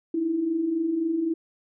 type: tone pair together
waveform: sine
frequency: 305.1 / 328.9 Hz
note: D#4 / E4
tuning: -34 / -4 cents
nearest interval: minor second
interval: 130 cents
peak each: -32 / -23 dBFS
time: 0.14-1.34 s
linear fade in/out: 5 ms
effects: none

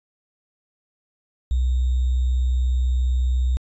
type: tone with sample-and-hold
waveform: sine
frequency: 62.9 Hz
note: B1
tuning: 32 cents sharp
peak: -17 dBFS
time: 1.51-3.57 s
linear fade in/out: 0 ms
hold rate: 3675 Hz
effects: resampled to 22050 Hz

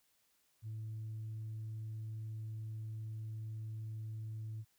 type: tone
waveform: sine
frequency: 109.7 Hz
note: A2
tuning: 5 cents flat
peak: -39 dBFS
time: 0.62-4.65 s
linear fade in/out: 50 ms
effects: tanh soft clip ceiling -38 dBFS + white hiss -75 dBFS RMS until 4.78 s

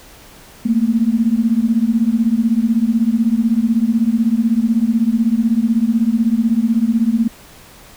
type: beating tone pair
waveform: sine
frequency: 220 / 236 Hz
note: A3 / A#3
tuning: 0 / +22 cents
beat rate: 16 Hz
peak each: -15 dBFS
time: 0.65-7.28 s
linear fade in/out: 10 ms
effects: pink hiss -42 dBFS RMS until 7.96 s

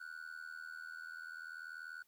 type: tone with amplitude modulation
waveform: triangle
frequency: 1476 Hz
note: F#6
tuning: 5 cents flat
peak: -40 dBFS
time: 0-2.03 s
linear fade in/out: 10 ms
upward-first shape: sine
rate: 80.4 Hz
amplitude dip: 90%
effects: white hiss -75 dBFS RMS until 2.07 s

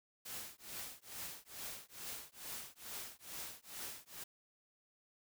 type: noise with tremolo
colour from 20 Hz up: white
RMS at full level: -44 dBFS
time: 0.25-4.24 s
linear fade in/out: 10 ms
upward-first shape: triangle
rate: 2.3 Hz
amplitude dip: 100%
effects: none

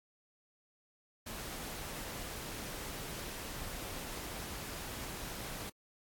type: noise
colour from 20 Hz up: pink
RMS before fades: -43 dBFS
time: 1.26-5.7 s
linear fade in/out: 10 ms
effects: AAC 64 kbps

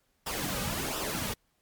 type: noise with flanger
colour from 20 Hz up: pink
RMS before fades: -33 dBFS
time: 0.26-1.34 s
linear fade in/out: 10 ms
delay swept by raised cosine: 0.46 to 2.96 ms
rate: 1.4 Hz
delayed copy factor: -0.6
effects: pink hiss -73 dBFS RMS until 1.61 s + MP3 96 kbps

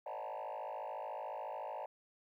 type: tone with frequency modulation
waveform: sine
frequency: 740 Hz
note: F#5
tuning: in tune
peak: -38 dBFS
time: 0.06-1.86 s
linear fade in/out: 5 ms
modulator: 53.9 Hz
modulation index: 3.8
effects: tanh soft clip ceiling -39 dBFS + 13-bit

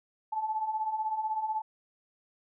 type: beating tone pair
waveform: sine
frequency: 856 / 872 Hz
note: A5 / A5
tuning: -48 / -16 cents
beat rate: 16 Hz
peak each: -36 / -30 dBFS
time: 0.32-1.62 s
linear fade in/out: 10 ms
effects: none

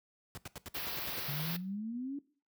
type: noise bursts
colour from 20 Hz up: pink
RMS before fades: -43 dBFS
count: 9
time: 0.35-1.198 s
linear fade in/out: 0 ms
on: 24 ms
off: 79 ms
type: band-stop noise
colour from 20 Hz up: white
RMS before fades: -39 dBFS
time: 0.74-1.57 s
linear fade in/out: 10 ms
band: 5200 to 12000 Hz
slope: 48 dB/octave
type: exponential sweep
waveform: sine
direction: up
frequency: 139 to 290 Hz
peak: -36 dBFS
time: 1.28-2.19 s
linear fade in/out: 5 ms
effects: noise-tail reverb RT60 0.4 s tail -19 dB re dry + high-pass 60 Hz 12 dB/octave

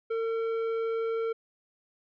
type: tone with tanh clipping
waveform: sine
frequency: 453.2 Hz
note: A#4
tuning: 49 cents flat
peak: -29 dBFS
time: 0.1-1.33 s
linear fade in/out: 10 ms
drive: 10 dB
effects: none

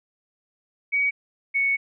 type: tone pair in turn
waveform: sine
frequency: 2258 / 2218 Hz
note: C#7 / C#7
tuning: +31 / 0 cents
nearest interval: unison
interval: 31 cents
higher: first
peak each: -19 dBFS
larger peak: neither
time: 0.92-1.11 / 1.54-1.77 s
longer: second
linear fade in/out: 20 ms
effects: none

